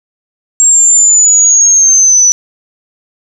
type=linear sweep; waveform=sine; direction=down; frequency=7530 to 5920 Hz; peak=-3 dBFS; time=0.6-2.32 s; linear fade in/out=0 ms; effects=none